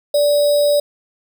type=tone with sample-and-hold; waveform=sine; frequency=583 Hz; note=D5; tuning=13 cents flat; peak=-11 dBFS; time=0.14-0.8 s; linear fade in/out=5 ms; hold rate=4410 Hz; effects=none